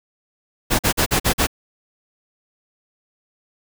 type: noise bursts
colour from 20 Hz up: pink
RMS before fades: -17 dBFS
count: 6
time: 0.7-1.471 s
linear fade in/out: 20 ms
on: 91 ms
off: 45 ms
effects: none